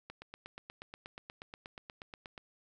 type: click train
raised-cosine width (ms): 0.3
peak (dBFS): -29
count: 20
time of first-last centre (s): 0.1-2.378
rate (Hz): 8.34
effects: none